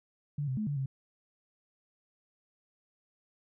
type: tone with pitch steps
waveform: sine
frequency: 145.3 / 130.2 / 213.9 / 144.1 / 134.4 Hz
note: D3 / C3 / A3 / D3 / C3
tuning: -18 / -8 / -49 / -33 / +47 cents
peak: -30 dBFS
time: 0.38-0.86 s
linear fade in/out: 5 ms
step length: 96 ms
effects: none